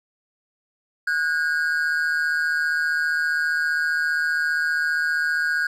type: tone pair together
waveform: triangle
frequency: 1463 / 1618.1 Hz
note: F#6 / G#6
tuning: -20 / -46 cents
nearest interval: major second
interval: 174 cents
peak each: -21 dBFS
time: 1.07-5.67 s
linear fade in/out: 5 ms
effects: none